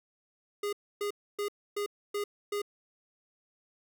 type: tone bursts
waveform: square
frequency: 410.1 Hz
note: G#4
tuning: 22 cents flat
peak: -31 dBFS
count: 6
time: 0.63-2.618 s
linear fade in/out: 5 ms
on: 98 ms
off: 280 ms
effects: none